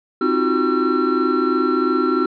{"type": "tone cluster", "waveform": "triangle", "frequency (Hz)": [261.5, 316.1, 353.3, 376.2, 1354], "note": ["C4", "D#4", "F4", "F#4", "E6"], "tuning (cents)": [-1, 27, 20, 29, 46], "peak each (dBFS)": -20, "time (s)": [0.21, 2.26], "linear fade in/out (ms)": 5, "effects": ["resampled to 11025 Hz"]}